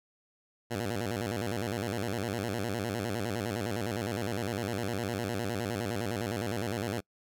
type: tone with vibrato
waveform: 10% pulse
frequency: 107.5 Hz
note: A2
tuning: 40 cents flat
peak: -23 dBFS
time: 0.7-7.01 s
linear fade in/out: 20 ms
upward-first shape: square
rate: 9.8 Hz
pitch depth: 170 cents each way
effects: noise-tail reverb RT60 0.1 s tail -26 dB re dry